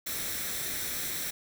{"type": "noise with comb filter", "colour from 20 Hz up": "white", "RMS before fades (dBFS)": -34, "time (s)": [0.06, 1.31], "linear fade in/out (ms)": 10, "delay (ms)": 0.52, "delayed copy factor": 0.55, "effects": []}